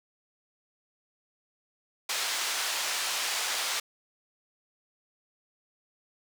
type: band-pass noise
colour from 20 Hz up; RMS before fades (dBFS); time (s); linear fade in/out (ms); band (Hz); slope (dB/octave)
white; -31; 2.09-3.8; 5; 690 to 6300; 12
effects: none